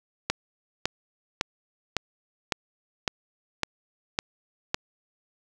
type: click train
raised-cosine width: 0.2 ms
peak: -6 dBFS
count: 9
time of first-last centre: 0.3-4.744 s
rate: 1.8 Hz
effects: none

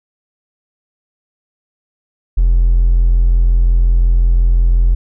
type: tone with hard clipping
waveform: triangle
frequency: 42.81 Hz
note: F1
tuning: 34 cents flat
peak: -7 dBFS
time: 2.37-4.95 s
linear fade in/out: 10 ms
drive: 2 dB
effects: none

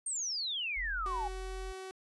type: exponential sweep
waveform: sine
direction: down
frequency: 8870 to 784 Hz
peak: -33 dBFS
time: 0.06-1.28 s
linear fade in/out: 5 ms
type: tone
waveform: sine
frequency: 43.51 Hz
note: F1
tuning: 6 cents flat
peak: -39 dBFS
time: 0.76-1.73 s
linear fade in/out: 20 ms
type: tone with pitch glide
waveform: sawtooth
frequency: 375.5 to 378.1 Hz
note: F#4 to F#4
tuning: +26 to +38 cents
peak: -38 dBFS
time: 1.06-1.91 s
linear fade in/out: 0 ms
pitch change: +12 cents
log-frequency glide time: 1.16-1.68 s
effects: resampled to 24000 Hz

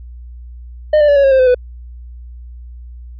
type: tone with pitch steps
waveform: triangle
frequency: 609 / 591.7 / 574.8 / 558.5 / 542.6 / 527.1 / 512.1 / 497.5 Hz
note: D#5 / D5 / D5 / C#5 / C#5 / C5 / C5 / B4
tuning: -37 / +13 / -37 / +13 / -37 / +13 / -37 / +13 cents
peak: -5 dBFS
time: 0.93-1.546 s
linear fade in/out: 5 ms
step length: 77 ms
effects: added 60 Hz sine -30 dBFS peak until 3.19 s + resampled to 11025 Hz

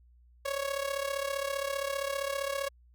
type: tone with amplitude modulation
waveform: sawtooth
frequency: 554.4 Hz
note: C#5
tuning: in tune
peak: -24 dBFS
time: 0.45-2.69 s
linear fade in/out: 10 ms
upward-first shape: sine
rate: 35.2 Hz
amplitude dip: 75%
effects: added 60 Hz sine -57 dBFS peak until 2.94 s

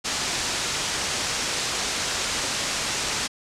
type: low-pass noise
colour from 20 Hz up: white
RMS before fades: -27 dBFS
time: 0.04-3.28 s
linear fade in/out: 20 ms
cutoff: 7500 Hz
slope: 24 dB/octave
effects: low-pass 12000 Hz 12 dB/octave

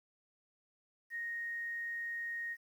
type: tone with quantisation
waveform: sine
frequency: 1864.7 Hz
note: A#6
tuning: in tune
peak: -37 dBFS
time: 1.1-2.57 s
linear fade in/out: 50 ms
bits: 11
effects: none

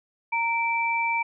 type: tone pair together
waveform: sine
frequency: 925 / 2331 Hz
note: A#5 / D7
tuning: -14 / -14 cents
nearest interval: octave + major third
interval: 1600 cents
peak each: -25 dBFS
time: 0.32-1.23 s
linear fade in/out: 10 ms
effects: none

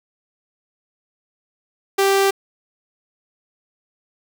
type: tone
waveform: sawtooth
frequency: 392 Hz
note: G4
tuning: in tune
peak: -10 dBFS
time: 1.98-2.31 s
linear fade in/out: 10 ms
effects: 7-bit

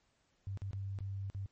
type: tone with dropouts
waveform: sine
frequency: 98 Hz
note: G2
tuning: in tune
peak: -37 dBFS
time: 0.47-1.46 s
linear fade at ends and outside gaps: 0 ms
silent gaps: 0.574-0.619 / 0.71-0.732 / 0.988-1.006 / 1.3-1.348 s
effects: pink hiss -75 dBFS RMS until 1.51 s + MP3 32 kbps

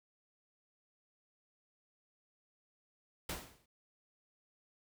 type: noise with exponential decay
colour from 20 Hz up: pink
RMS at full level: -37 dBFS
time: 3.29-3.66 s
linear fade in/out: 5 ms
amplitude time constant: 79 ms
effects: none

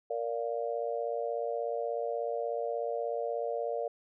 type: chord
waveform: sine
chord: Bb major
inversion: none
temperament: just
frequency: 466.2 / 582.7 / 699.2 Hz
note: Bb4 / D5 / F5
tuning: 0 / -14 / +2 cents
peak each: -34 / -35 / -37 dBFS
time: 0.1-3.88 s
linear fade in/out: 5 ms
effects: none

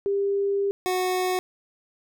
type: tone pair in turn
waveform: sine / 25% pulse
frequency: 398.6 / 367.7 Hz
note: G4 / F#4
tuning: +29 / -11 cents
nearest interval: minor second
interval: 140 cents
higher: first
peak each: -21 / -19 dBFS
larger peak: second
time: 0.06-0.71 / 0.86-1.39 s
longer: first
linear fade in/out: 0 ms
effects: none

